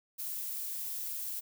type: noise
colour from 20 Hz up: violet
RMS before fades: -38 dBFS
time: 0.18-1.41 s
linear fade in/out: 20 ms
effects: none